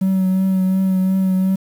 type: tone with vibrato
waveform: triangle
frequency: 188.7 Hz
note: F#3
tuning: 34 cents sharp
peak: -11 dBFS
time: 0.01-1.56 s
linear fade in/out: 10 ms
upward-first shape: triangle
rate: 2.8 Hz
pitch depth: 24 cents each way
effects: tanh soft clip ceiling -7 dBFS + 7-bit